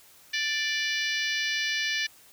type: harmonic tone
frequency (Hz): 587.3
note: D5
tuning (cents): 0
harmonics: 3 / 4 / 5 / 6 / 7 / 8 / 9 / 10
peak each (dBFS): -30 / -32 / -34 / -36 / -37 / -38 / -39 / -40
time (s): 0.33-2.07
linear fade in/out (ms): 10
effects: white hiss -55 dBFS RMS until 2.32 s